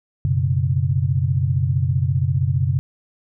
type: chord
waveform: sine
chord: F# suspended fourth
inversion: none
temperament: equal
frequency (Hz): 92.5 / 123.47 / 138.59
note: F#2 / B2 / C#3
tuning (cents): 0 / 0 / 0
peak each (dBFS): -21 / -21 / -20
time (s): 0.25-2.79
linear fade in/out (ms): 0
effects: none